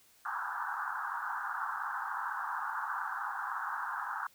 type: band-pass noise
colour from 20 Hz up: white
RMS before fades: -37 dBFS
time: 0.25-4.27 s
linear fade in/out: 5 ms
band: 800 to 1600 Hz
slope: 96 dB/octave
effects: white hiss -64 dBFS RMS until 4.34 s